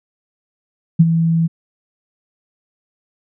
sine tone with ADSR envelope, 164.81 Hz, E3, in tune, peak -3 dBFS, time 0.99-1.48 s, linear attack 13 ms, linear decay 39 ms, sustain -9 dB, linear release 23 ms, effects none

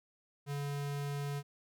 square tone, 142.7 Hz, D3, 49 cents flat, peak -36 dBFS, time 0.46-1.43 s, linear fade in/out 50 ms, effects none

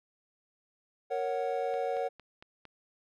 triangle chord, F# major, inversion first, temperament equal, 466.2 / 554.4 / 740 Hz, A#4 / C#5 / F#5, 0 / 0 / 0 cents, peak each -32 dBFS, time 1.1-2.09 s, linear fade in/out 20 ms
click train, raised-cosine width 0.3 ms, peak -33 dBFS, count 5, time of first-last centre 1.74-2.653 s, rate 4.38 Hz
effects none

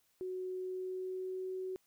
sine tone with pitch glide, 370 to 373.9 Hz, F#4 to F#4, 0 to +18 cents, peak -37 dBFS, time 0.21-1.76 s, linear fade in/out 0 ms, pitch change +18 cents, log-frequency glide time 0.54-1.5 s, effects white hiss -74 dBFS RMS until 1.86 s

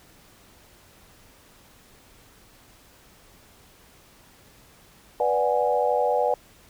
sine chord, G# half-diminished seventh, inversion first, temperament equal, 493.9 / 587.3 / 740 / 830.6 Hz, B4 / D5 / F#5 / G#5, 0 / 0 / 0 / 0 cents, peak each -24 / -25 / -26 / -26 dBFS, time 5.2-6.34 s, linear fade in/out 2 ms, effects pink hiss -54 dBFS RMS until 6.69 s

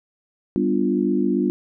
sine chord, G dominant seventh, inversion none, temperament equal, 196 / 246.9 / 293.7 / 349.2 Hz, G3 / B3 / D4 / F4, 0 / 0 / 0 / 0 cents, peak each -23 dBFS, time 0.56-1.5 s, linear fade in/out 0 ms, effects none

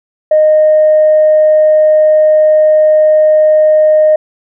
sine tone, 617 Hz, D#5, 15 cents flat, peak -3 dBFS, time 0.31-4.16 s, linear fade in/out 5 ms, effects tanh soft clip ceiling 0 dBFS

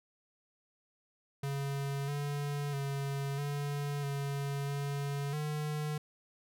square tone with pitch steps, 139.4 / 144.1 / 139.1 / 143.8 / 140.3 / 141.4 / 150.8 Hz, C#3 / D3 / C#3 / D3 / C#3 / C#3 / D3, +10 / -33 / +6 / -36 / +21 / +35 / +46 cents, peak -34 dBFS, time 1.43-5.98 s, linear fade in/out 5 ms, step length 650 ms, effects none

